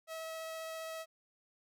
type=tone with vibrato; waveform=sawtooth; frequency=645 Hz; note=E5; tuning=38 cents flat; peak=-37 dBFS; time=0.07-1.06 s; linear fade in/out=50 ms; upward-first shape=triangle; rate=15 Hz; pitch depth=8 cents each way; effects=none